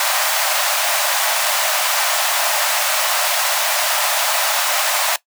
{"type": "high-pass noise", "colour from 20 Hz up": "pink", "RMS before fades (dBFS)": -18, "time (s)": [0, 5.16], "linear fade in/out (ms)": 2, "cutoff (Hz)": 580, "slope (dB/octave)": 96, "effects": ["noise-tail reverb RT60 0.1 s tail -18 dB re dry"]}